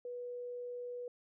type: tone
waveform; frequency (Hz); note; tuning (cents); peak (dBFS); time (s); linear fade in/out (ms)
sine; 488.9; B4; -18; -40; 0.05-1.08; 2
effects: none